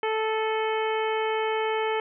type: harmonic tone with a mistuned harmonic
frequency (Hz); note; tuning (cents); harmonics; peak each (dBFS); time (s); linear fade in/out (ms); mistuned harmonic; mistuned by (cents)
438.6; A4; -6; 1 / 2 / 3 / 4 / 5 / 6 / 7; -26 / -29 / -35 / -37 / -35 / -41 / -39; 0.03-2; 2; 6; -47
effects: none